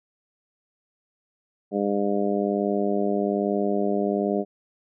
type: harmonic tone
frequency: 101.2 Hz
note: G#2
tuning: 44 cents flat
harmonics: 2 / 3 / 4 / 5 / 6 / 7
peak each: -26 / -29 / -26 / -33 / -29 / -32 dBFS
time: 1.71-4.45 s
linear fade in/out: 50 ms
effects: none